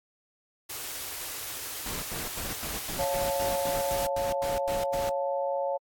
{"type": "band-stop noise", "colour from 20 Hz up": "white", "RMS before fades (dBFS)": -37, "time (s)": [0.69, 4.07], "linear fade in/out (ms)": 10, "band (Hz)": [150, 250], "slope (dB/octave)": 96}
{"type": "noise bursts", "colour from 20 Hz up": "pink", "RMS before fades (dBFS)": -37, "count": 13, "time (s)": [1.86, 5.092], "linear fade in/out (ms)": 0, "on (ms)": 160, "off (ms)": 96}
{"type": "chord", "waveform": "sine", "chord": "Db augmented", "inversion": "none", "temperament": "equal", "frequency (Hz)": [554.4, 698.5, 880], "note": ["Db5", "F5", "A5"], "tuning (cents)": [0, 0, 0], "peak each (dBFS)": [-28, -34, -34], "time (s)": [2.98, 5.78], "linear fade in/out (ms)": 20}
{"effects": ["AAC 64 kbps"]}